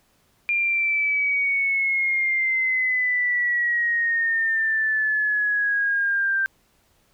sine exponential sweep, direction down, 2400 to 1568 Hz, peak -19 dBFS, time 0.49-6.46 s, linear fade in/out 0 ms, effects pink hiss -63 dBFS RMS until 7.13 s

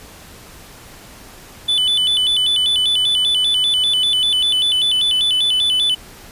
triangle tone with vibrato, 3234 Hz, G#7, 47 cents flat, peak -12 dBFS, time 1.68-5.95 s, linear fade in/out 10 ms, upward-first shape square, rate 5.1 Hz, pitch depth 130 cents each way, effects pink hiss -40 dBFS RMS until 6.31 s + resampled to 32000 Hz

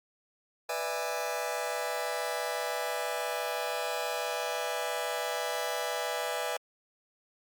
sawtooth chord, E dominant seventh, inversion second, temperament just, 494.4 / 593.3 / 659.3 / 824.1 Hz, B4 / D5 / E5 / G#5, +2 / +18 / 0 / -14 cents, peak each -33 dBFS, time 0.69-6.57 s, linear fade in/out 5 ms, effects Opus 48 kbps

